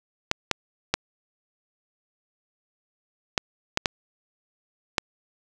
clicks, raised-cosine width 0.2 ms, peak -3 dBFS, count 7, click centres 0.314 / 0.513 / 0.94 / 3.378 / 3.774 / 3.858 / 4.982 s, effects none

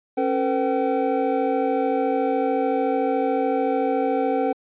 triangle tone cluster, 272.3 / 452.3 / 506 / 767 Hz, C#4 / A4 / B4 / G5, -31 / +48 / +42 / -38 cents, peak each -23 dBFS, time 0.17-4.53 s, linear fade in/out 10 ms, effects resampled to 8000 Hz

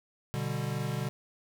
square chord, G major, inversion first, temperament equal, 123.47 / 146.83 / 196 Hz, B2 / D3 / G3, 0 / 0 / 0 cents, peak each -35 / -35 / -39 dBFS, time 0.34-1.09 s, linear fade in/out 0 ms, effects 11-bit

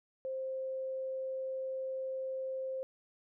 sine tone, 526 Hz, C5, 9 cents sharp, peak -35 dBFS, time 0.25-2.83 s, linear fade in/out 0 ms, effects none

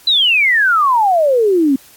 sine exponential sweep, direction down, 4050 to 259 Hz, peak -9 dBFS, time 0.07-1.76 s, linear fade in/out 5 ms, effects white hiss -44 dBFS RMS until 1.96 s + AAC 64 kbps

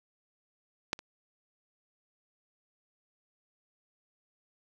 clicks, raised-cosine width 0.2 ms, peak -11 / -28 dBFS, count 2, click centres 0.931 / 0.991 s, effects none

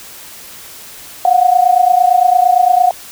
sine tone pair together, 711.2 / 740 Hz, F5 / F#5, +31 / 0 cents, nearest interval minor second, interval 69 cents, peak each -10 dBFS, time 1.25-2.91 s, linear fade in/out 2 ms, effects white hiss -34 dBFS RMS until 3.11 s

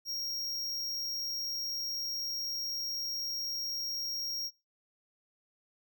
square tone, 5588 Hz, F8, in tune, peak -34 dBFS, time 0.05-4.51 s, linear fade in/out 50 ms, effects noise-tail reverb RT60 0.3 s tail -26 dB re dry

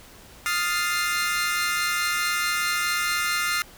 sawtooth chord, F dominant seventh, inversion third, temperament equal, 1244.5 / 1396.9 / 1760 / 2093 Hz, Eb6 / F6 / A6 / C7, 0 / 0 / 0 / 0 cents, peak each -26 / -23 / -29 / -24 dBFS, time 0.46-3.62 s, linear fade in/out 0 ms, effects pink hiss -48 dBFS RMS until 3.77 s

